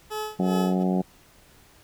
20% pulse tone with tremolo, 428.6 Hz, A4, 45 cents flat, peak -23 dBFS, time 0.1-0.84 s, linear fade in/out 20 ms, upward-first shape sine, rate 2.6 Hz, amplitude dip 95%
harmonic tone, 92.5 Hz, F#2, in tune, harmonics 2 / 3 / 4 / 5 / 6 / 7 / 8 / 9, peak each -22 / -30 / -30 / -36 / -36 / -36 / -34 / -40 dBFS, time 0.39-1.02 s, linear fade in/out 10 ms
effects pink hiss -55 dBFS RMS until 1.83 s

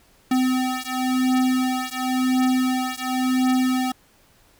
square beating tone pair, 255.9 / 256.84 Hz, C4 / C4, -38 / -32 cents, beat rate 0.94 Hz, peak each -23 dBFS, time 0.31-3.92 s, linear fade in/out 5 ms, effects pink hiss -57 dBFS RMS until 4.59 s

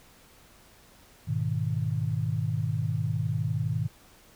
sine chord, G# minor, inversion none, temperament equal, 103.83 / 123.47 / 155.56 Hz, G#2 / B2 / D#3, 0 / 0 / 0 cents, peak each -30 dBFS, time 1.27-3.88 s, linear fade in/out 20 ms, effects pink hiss -56 dBFS RMS until 4.35 s

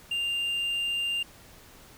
triangle tone, 2794 Hz, F7, in tune, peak -25 dBFS, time 0.11-1.23 s, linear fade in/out 5 ms, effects pink hiss -52 dBFS RMS until 1.97 s

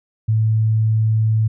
sine tone, 110 Hz, A2, in tune, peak -13 dBFS, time 0.28-1.48 s, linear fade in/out 10 ms, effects none

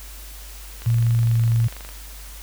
click train, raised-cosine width 0.3 ms, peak -22 dBFS, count 27, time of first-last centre 0.82-1.89 s, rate 24.3 Hz
sine tone with pitch glide, 116.54 to 115.4 Hz, A#2 to A#2, 0 to -17 cents, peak -15 dBFS, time 0.86-1.68 s, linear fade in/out 10 ms, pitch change -17 cents, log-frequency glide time 1.16-1.36 s
effects added 50 Hz sine -37 dBFS peak until 2.42 s + white hiss -42 dBFS RMS until 2.42 s

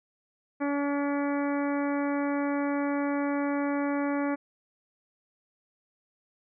harmonic tone, 284.9 Hz, C#4, 48 cents sharp, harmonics 1 / 2 / 3 / 4 / 5 / 6 / 7 / 8, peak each -27 / -33 / -37 / -39 / -41 / -43 / -44 / -45 dBFS, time 0.6-4.36 s, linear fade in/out 20 ms, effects none

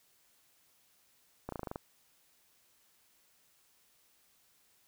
slowing click train, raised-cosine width 1 ms, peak -24 dBFS, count 8, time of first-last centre 1.49-1.759 s, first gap 33 ms, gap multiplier 1.05, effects white hiss -69 dBFS RMS until 4.87 s

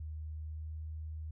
sine tone with pitch glide, 77.5 to 78.26 Hz, D#2 to D#2, -6 to +11 cents, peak -39 dBFS, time 0-1.31 s, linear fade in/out 5 ms, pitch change +17 cents, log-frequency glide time 0.44-0.72 s, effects none

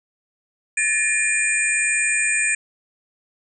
sine tone cluster, 1737 / 1838 / 2416 / 7100 / 8170 Hz, A6 / A#6 / D7 / A8 / C9, -23 / -25 / +48 / +15 / -42 cents, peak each -25 / -29 / -20 / -29 / -24 dBFS, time 0.77-2.55 s, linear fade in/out 5 ms, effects none

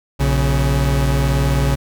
40% pulse tone pair together, 60.2 / 139.02 Hz, B1 / C#3, -44 / +5 cents, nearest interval octave + major second, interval 1449 cents, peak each -16 dBFS, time 0.19-1.76 s, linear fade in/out 20 ms, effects none

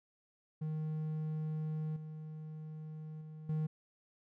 triangle tone with level steps, 155.56 Hz, D#3, in tune, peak -33 / -41 / -44 / -30 dBFS, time 0.61-3.67 s, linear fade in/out 10 ms, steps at 1.96 / 3.21 / 3.49 s, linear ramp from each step 5 ms, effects none

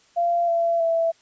sine tone with pitch steps, 689 / 675.6 / 662.5 Hz, F5 / E5 / E5, -24 / +42 / +9 cents, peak -18 dBFS, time 0.16-1.12 s, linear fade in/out 20 ms, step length 320 ms, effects white hiss -58 dBFS RMS until 1.21 s + resampled to 16000 Hz

